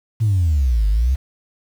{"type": "exponential two-way sweep", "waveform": "sine", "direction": "down then up", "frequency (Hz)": [115.5, 49.37, 68.9], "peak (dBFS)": -12, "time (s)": [0.2, 1.16], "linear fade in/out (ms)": 20, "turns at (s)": 0.88, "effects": ["tanh soft clip ceiling -10 dBFS", "7-bit"]}